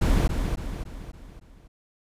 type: noise with echo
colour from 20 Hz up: brown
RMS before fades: -20 dBFS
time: 0.01-0.28 s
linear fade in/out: 10 ms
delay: 280 ms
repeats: 5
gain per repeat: -6 dB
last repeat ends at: 1.68 s
effects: resampled to 32000 Hz

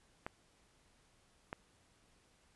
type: clicks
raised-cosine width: 0.5 ms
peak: -25 dBFS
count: 2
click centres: 0.265 / 1.529 s
effects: pink hiss -70 dBFS RMS until 2.55 s + resampled to 24000 Hz

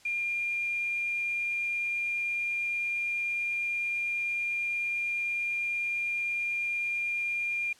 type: tone with quantisation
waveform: sine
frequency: 2403 Hz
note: D7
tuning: 39 cents sharp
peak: -28 dBFS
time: 0.05-7.73 s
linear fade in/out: 5 ms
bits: 8
effects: white hiss -58 dBFS RMS until 7.79 s + low-pass 8000 Hz 12 dB/octave

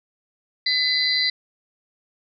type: tone cluster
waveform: sine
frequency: 2011 / 3971 / 4122 / 4717 Hz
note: B6 / B7 / C8 / D8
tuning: +31 / +9 / -27 / +7 cents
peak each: -24 dBFS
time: 0.66-1.3 s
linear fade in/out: 5 ms
effects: none

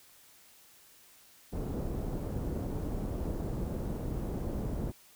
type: low-pass noise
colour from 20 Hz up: pink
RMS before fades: -35 dBFS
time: 1.52-4.92 s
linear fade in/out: 20 ms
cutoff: 460 Hz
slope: 12 dB/octave
effects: white hiss -59 dBFS RMS until 5.15 s

